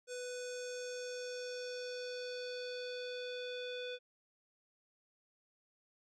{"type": "tone with low-pass filter sweep", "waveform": "square", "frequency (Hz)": 496.4, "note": "B4", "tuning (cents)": 9, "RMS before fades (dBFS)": -43, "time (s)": [0.07, 3.99], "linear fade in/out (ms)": 50, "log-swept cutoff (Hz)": [7600, 3400], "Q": 3.5, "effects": []}